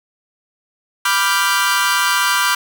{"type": "chord", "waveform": "sawtooth", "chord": "G dominant seventh", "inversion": "first", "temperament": "equal", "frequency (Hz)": [987.8, 1174.7, 1396.9, 1568], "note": ["B5", "D6", "F6", "G6"], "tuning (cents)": [0, 0, 0, 0], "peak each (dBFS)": -16, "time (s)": [1.05, 2.55], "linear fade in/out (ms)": 5, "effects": []}